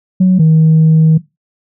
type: tone pair in turn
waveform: sine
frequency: 185 / 158.83 Hz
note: F#3 / D#3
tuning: 0 / +36 cents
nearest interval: minor third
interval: 264 cents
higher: first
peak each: -3 dBFS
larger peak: neither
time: 0.2-0.39 / 0.39-1.18 s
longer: second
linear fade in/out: 10 ms
effects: noise-tail reverb RT60 0.2 s tail -17 dB re dry + tanh soft clip ceiling -2 dBFS